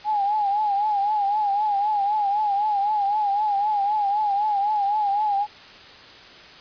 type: tone with vibrato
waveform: sine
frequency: 825 Hz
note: G#5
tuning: 12 cents flat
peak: -19 dBFS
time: 0.04-5.47 s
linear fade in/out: 50 ms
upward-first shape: triangle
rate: 3.9 Hz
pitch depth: 90 cents each way
effects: white hiss -44 dBFS RMS until 6.6 s + resampled to 11025 Hz